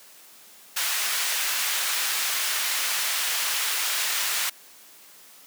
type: high-pass noise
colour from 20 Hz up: pink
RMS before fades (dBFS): -26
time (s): 0.76-4.5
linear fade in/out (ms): 10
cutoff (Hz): 1600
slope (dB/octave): 12
effects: white hiss -50 dBFS RMS until 5.46 s + high-pass 200 Hz 12 dB/octave